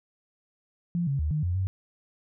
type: tone with pitch steps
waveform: sine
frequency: 172.7 / 138.6 / 76 / 152.2 / 88.6 / 94.6 Hz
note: F3 / C#3 / D#2 / D#3 / F2 / F#2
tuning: -19 / 0 / -40 / -38 / +25 / +39 cents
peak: -24 dBFS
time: 0.95-1.67 s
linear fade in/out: 0 ms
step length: 120 ms
effects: none